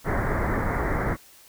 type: low-pass noise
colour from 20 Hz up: pink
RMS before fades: -25 dBFS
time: 0.04-1.17 s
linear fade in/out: 50 ms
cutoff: 2100 Hz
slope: 96 dB/octave
effects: white hiss -52 dBFS RMS until 1.48 s